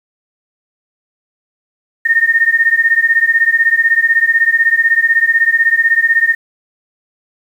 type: beating tone pair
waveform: sine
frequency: 1826 / 1842 Hz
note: A#6 / A#6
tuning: -36 / -21 cents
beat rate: 16 Hz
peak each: -11 / -12 dBFS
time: 2.05-6.35 s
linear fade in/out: 10 ms
effects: 7-bit